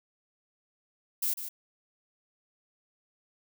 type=noise with echo; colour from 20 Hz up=violet; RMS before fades=-29 dBFS; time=1.22-1.34 s; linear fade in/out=10 ms; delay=150 ms; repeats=1; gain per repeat=-9 dB; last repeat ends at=1.49 s; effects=none